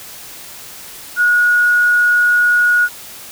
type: tone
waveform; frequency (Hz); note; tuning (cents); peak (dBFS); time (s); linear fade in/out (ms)
sine; 1451; F#6; -34; -9; 1.16-2.89; 50
effects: white hiss -34 dBFS RMS until 3.31 s